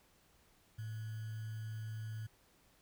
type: tone with sample-and-hold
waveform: sine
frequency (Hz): 110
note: A2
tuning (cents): 0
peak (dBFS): -40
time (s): 0.78-2.27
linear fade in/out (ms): 10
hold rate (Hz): 1575
effects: pink hiss -69 dBFS RMS until 2.81 s